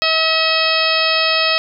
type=harmonic tone with a mistuned harmonic; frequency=642 Hz; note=E5; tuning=46 cents flat; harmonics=1 / 2 / 3 / 4 / 5 / 6 / 7 / 8; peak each=-21 / -21 / -23 / -19 / -22 / -23 / -22 / -22 dBFS; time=0.02-1.58 s; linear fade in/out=0 ms; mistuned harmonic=7; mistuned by=-19 cents; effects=none